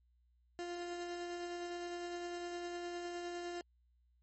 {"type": "tone with tremolo", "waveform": "30% pulse", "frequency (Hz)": 349.2, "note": "F4", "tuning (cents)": 0, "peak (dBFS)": -37, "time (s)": [0.59, 3.61], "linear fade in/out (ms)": 0, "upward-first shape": "sine", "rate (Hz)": 9.8, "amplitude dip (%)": 25, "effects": ["added 60 Hz sine -69 dBFS peak until 4.22 s", "MP3 32 kbps"]}